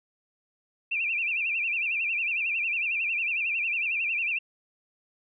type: tone with vibrato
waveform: sine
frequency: 2545 Hz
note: D#7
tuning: 39 cents sharp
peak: -25 dBFS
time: 0.91-4.39 s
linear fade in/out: 10 ms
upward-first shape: sine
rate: 11 Hz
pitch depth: 140 cents each way
effects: none